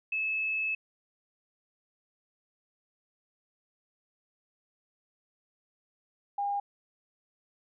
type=tone pair in turn; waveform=sine; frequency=2600 / 807.7 Hz; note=E7 / G#5; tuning=-24 / -48 cents; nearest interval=octave + minor sixth; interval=2024 cents; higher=first; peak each=-28 dBFS; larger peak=neither; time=0.12-0.75 / 6.38-6.6 s; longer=first; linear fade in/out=5 ms; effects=none